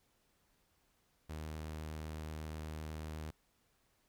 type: tone with vibrato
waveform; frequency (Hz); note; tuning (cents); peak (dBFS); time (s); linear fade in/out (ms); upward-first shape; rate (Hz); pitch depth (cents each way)
sawtooth; 77.78; D#2; 0; -38; 1.29-3.31; 10; triangle; 8.1; 10
effects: pink hiss -75 dBFS RMS until 4.08 s